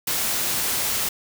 white noise, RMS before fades -24 dBFS, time 0.07-1.09 s, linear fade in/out 5 ms, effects none

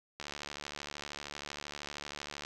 click train, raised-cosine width 0.2 ms, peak -23 dBFS, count 165, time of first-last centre 0.2-2.45 s, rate 72.9 Hz, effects none

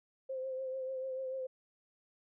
sine tone with vibrato, 523.3 Hz, C5, in tune, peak -36 dBFS, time 0.29-1.47 s, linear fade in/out 10 ms, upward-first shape triangle, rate 6.8 Hz, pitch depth 36 cents each way, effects none

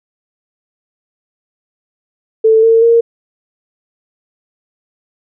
sine tone with pitch steps, 442.9 / 453.3 / 463.8 Hz, A4 / A#4 / A#4, +11 / -48 / -9 cents, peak -5 dBFS, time 2.44-3.01 s, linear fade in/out 10 ms, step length 190 ms, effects none

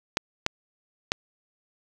clicks, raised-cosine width 0.2 ms, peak -5 dBFS, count 3, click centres 0.171 / 0.464 / 1.119 s, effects none

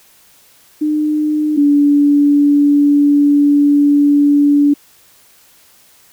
sine tone pair in turn, 303.1 / 288.5 Hz, D#4 / D4, -45 / -31 cents, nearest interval minor second, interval 86 cents, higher first, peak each -12 / -7 dBFS, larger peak second, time 0.81-1.57 / 1.57-4.74 s, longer second, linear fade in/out 10 ms, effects white hiss -48 dBFS RMS until 6.12 s

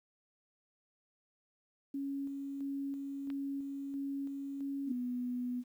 sine tone with tremolo, 277.2 Hz, C#4, in tune, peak -35 dBFS, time 1.94-4.92 s, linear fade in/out 5 ms, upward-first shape square, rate 1.5 Hz, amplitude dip 30%
click, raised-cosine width 0.3 ms, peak -34 dBFS, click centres 3.302 s
sine tone, 246.9 Hz, B3, in tune, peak -34 dBFS, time 4.86-5.64 s, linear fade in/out 50 ms
effects 11-bit

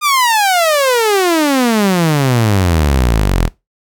sawtooth exponential sweep, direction down, 1230 to 39 Hz, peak -6 dBFS, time 0.01-3.5 s, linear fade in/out 50 ms, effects noise-tail reverb RT60 0.2 s tail -19 dB re dry

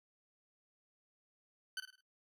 20% pulse tone with echo, 1519 Hz, F#6, 45 cents sharp, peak -33 dBFS, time 1.77-1.8 s, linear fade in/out 2 ms, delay 52 ms, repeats 4, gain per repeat -8 dB, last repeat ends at 2.008 s, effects noise-tail reverb RT60 0.1 s tail -17 dB re dry + low-pass 12000 Hz 12 dB/octave

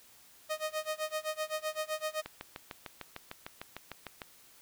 sawtooth tone with tremolo, 621 Hz, D#5, 3 cents flat, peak -27 dBFS, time 0.49-2.22 s, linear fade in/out 20 ms, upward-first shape sine, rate 7.8 Hz, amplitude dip 95%
click train, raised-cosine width 0.3 ms, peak -24 dBFS, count 14, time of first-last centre 2.26-4.218 s, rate 6.64 Hz
effects white hiss -59 dBFS RMS until 4.61 s

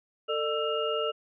sine tone cluster, 447.6 / 600 / 1331 / 2836 Hz, A4 / D5 / E6 / F7, +30 / +37 / +16 / +26 cents, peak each -30 / -32 / -33 / -34 dBFS, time 0.28-1.12 s, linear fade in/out 20 ms, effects none

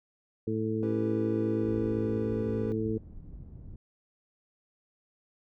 harmonic tone, 110 Hz, A2, in tune, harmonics 1 / 2 / 3 / 4, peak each -34 / -33 / -33 / -33 dBFS, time 0.47-2.98 s, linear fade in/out 5 ms
triangle chord, C# half-diminished seventh, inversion none, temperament equal, 277.2 / 329.6 / 392 / 493.9 Hz, C#4 / E4 / G4 / B4, 0 / 0 / 0 / 0 cents, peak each -37 dBFS, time 0.83-2.72 s, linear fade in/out 0 ms
pink low-pass noise, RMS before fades -45 dBFS, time 1.63-3.76 s, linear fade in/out 2 ms, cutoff 180 Hz, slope 12 dB/octave
effects none

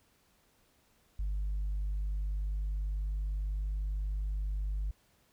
sine tone, 50.1 Hz, G1, 38 cents sharp, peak -29 dBFS, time 1.19-4.91 s, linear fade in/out 5 ms, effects tanh soft clip ceiling -29 dBFS + pink hiss -69 dBFS RMS until 5.32 s

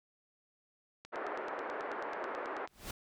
click train, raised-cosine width 0.2 ms, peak -31 dBFS, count 16, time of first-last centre 1.05-2.675 s, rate 9.23 Hz
pink band-pass noise, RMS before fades -40 dBFS, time 1.12-2.67 s, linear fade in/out 20 ms, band 370 to 1700 Hz, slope 24 dB/octave
pink noise with exponential growth, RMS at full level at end -38 dBFS, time 2.67-2.91 s, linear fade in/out 5 ms, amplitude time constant 52 ms
effects none

